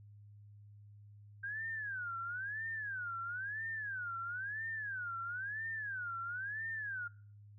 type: tone with vibrato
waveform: sine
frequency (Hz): 1568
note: G6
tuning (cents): 0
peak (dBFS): -38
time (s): 1.43-7.08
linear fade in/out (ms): 10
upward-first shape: sine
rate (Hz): 1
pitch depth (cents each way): 250
effects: noise-tail reverb RT60 0.5 s tail -24 dB re dry + added 103 Hz sine -54 dBFS peak until 7.58 s